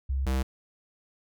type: tone pair in turn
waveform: sine / square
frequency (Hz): 67 / 65.55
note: C2 / C2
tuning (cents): +42 / +4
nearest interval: unison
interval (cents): 38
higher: first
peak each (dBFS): -25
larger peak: neither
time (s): 0.09-0.26 / 0.26-0.43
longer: neither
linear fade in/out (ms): 10
effects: none